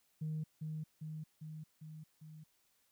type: tone with echo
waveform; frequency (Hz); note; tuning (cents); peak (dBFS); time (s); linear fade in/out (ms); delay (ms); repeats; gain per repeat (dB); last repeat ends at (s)
sine; 155.56; D#3; 0; -35; 0.21-0.44; 10; 400; 5; -3; 2.44
effects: tanh soft clip ceiling -33 dBFS + white hiss -75 dBFS RMS until 2.91 s